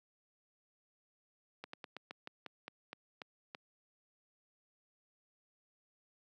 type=slowing click train; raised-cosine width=0.3 ms; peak=-28 dBFS; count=11; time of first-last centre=1.64-3.549 s; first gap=94 ms; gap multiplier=1.15; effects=high-pass 200 Hz 12 dB/octave